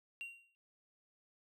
triangle tone with exponential decay, 2758 Hz, F7, 22 cents flat, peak -37 dBFS, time 0.21-0.55 s, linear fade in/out 0 ms, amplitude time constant 72 ms, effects tanh soft clip ceiling -35 dBFS

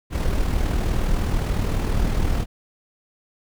brown noise with amplitude modulation, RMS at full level -19 dBFS, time 0.1-2.46 s, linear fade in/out 50 ms, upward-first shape sine, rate 39.6 Hz, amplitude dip 45%, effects none

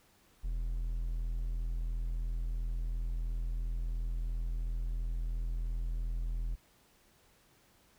triangle tone, 41.46 Hz, E1, 11 cents sharp, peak -30 dBFS, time 0.43-6.56 s, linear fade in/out 20 ms, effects pink hiss -66 dBFS RMS until 7.98 s

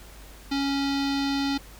square tone with low-pass filter, 277.6 Hz, C#4, 3 cents sharp, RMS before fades -26 dBFS, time 0.51-1.58 s, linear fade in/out 10 ms, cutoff 4400 Hz, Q 3.5, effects added 50 Hz sine -45 dBFS peak until 1.79 s + pink hiss -49 dBFS RMS until 1.79 s

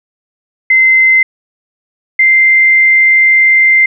sine tone pair in turn, 2067 / 2087 Hz, C7 / C7, -22 / -5 cents, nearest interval unison, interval 17 cents, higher second, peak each -4 dBFS, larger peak neither, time 0.7-1.23 / 2.19-3.86 s, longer second, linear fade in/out 5 ms, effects none

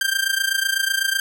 sawtooth tone with amplitude modulation, 1580 Hz, G6, 13 cents sharp, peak -12 dBFS, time 0.01-1.2 s, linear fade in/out 2 ms, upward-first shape sine, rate 28 Hz, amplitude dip 80%, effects none

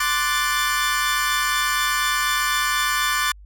sawtooth chord, D dominant seventh, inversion third, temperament equal, 1046.5 / 1174.7 / 1480 / 1760 Hz, C6 / D6 / F#6 / A6, 0 / 0 / 0 / 0 cents, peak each -24 / -20 / -23 / -20 dBFS, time 0-3.32 s, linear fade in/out 5 ms, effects added 50 Hz sine -41 dBFS peak until 3.45 s

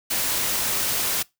white noise, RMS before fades -24 dBFS, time 0.1-1.23 s, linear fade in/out 10 ms, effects noise-tail reverb RT60 0.2 s tail -23 dB re dry

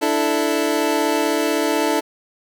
25% pulse chord, D suspended second, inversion none, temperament equal, 293.7 / 329.6 / 440 Hz, D4 / E4 / A4, 0 / 0 / 0 cents, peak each -18 dBFS, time 0.01-2.01 s, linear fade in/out 20 ms, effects none

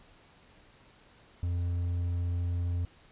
triangle tone, 87.31 Hz, F2, in tune, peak -26 dBFS, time 1.43-2.85 s, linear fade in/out 0 ms, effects pink hiss -59 dBFS RMS until 3.11 s + resampled to 8000 Hz

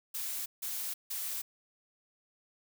blue noise bursts, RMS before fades -37 dBFS, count 3, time 0.14-1.42 s, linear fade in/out 10 ms, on 320 ms, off 160 ms, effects none

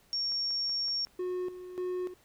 sine tone, 5520 Hz, F8, 21 cents flat, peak -29 dBFS, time 0.13-1.05 s, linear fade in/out 0 ms
click train, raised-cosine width 0.5 ms, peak -39 dBFS, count 5, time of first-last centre 0.32-1.07 s, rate 5.33 Hz
triangle tone with tremolo, 363.5 Hz, F#4, 31 cents flat, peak -29 dBFS, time 1.19-2.14 s, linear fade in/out 5 ms, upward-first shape square, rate 1.7 Hz, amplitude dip 70%
effects pink hiss -64 dBFS RMS until 2.24 s

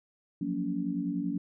sine chord, Gb major seventh, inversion third, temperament equal with one note detuned, 174.61 / 185 / 233.1 / 283.5 Hz, F3 / Gb3 / Bb3 / Db4, 0 / 0 / 0 / +39 cents, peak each -37 / -35 / -36 / -32 dBFS, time 0.41-1.38 s, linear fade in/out 5 ms, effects none

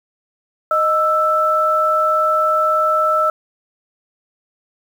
sine tone pair together, 620 / 1321.7 Hz, D#5 / E6, -6 / +4 cents, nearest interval octave + minor second, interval 1310 cents, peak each -18 / -14 dBFS, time 0.71-3.3 s, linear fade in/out 2 ms, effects 7-bit

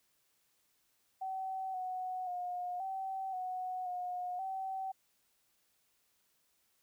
sine tone with pitch steps, 762 / 740 / 717 / 768 / 738 / 721 / 766 Hz, G5 / F#5 / F5 / G5 / F#5 / F#5 / G5, -49 / 0 / +45 / -36 / -5 / -45 / -40 cents, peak -36 dBFS, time 1.21-4.92 s, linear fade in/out 10 ms, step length 530 ms, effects white hiss -75 dBFS RMS until 6.82 s

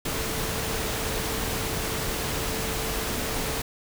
sine tone in noise, 443.9 Hz, A4, 15 cents sharp, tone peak -37 dBFS, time 0.05-3.62 s, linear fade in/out 5 ms, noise pink, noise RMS -29 dBFS, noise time 0.05-3.62 s, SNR -11 dB, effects none

